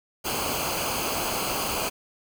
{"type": "noise with comb filter", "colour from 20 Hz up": "pink", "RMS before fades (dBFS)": -28, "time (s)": [0.24, 1.9], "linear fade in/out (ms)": 20, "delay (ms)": 0.54, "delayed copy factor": -0.7, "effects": []}